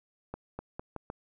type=accelerating click train; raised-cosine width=1 ms; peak=-23 dBFS; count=5; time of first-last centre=0.34-1.101 s; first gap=250 ms; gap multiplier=0.82; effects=none